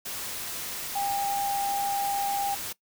sine tone in noise, 800 Hz, G5, 35 cents sharp, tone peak -26 dBFS, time 0.95-2.55 s, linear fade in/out 10 ms, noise white, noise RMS -35 dBFS, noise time 0.05-2.73 s, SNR +6 dB, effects noise-tail reverb RT60 0.1 s tail -20 dB re dry

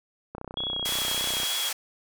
click train, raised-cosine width 1 ms, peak -22 dBFS, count 35, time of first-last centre 0.35-1.433 s, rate 31.4 Hz
sine tone with vibrato, 3322 Hz, G#7, in tune, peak -28 dBFS, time 0.57-1.69 s, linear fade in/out 2 ms, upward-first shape sine, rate 3.3 Hz, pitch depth 16 cents each way
white band-pass noise, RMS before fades -31 dBFS, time 0.85-1.73 s, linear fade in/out 5 ms, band 660 to 11000 Hz, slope 12 dB/octave
effects none

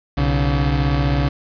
30% pulse tone pair together, 63.21 / 141.9 Hz, B1 / C#3, +41 / +41 cents, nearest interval octave + major second, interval 1400 cents, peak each -16 dBFS, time 0.17-1.29 s, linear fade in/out 10 ms, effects resampled to 11025 Hz + 7-bit

